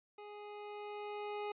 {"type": "tone with level ramp", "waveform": "25% pulse", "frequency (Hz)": 415.3, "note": "G#4", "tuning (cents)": 0, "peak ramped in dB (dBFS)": [-45, -34], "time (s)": [0.18, 1.52], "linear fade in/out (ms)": 5, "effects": ["resampled to 8000 Hz"]}